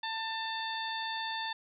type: harmonic tone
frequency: 893 Hz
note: A5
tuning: 25 cents sharp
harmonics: 1 / 2 / 3 / 4 / 5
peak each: -37 / -39 / -47 / -40 / -44 dBFS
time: 0.03-1.53 s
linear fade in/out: 5 ms
effects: none